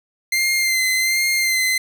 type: tone with vibrato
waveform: sawtooth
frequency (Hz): 2085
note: C7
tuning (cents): -7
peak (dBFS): -13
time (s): 0.32-1.78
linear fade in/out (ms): 5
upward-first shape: sine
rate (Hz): 1.3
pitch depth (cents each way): 31
effects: none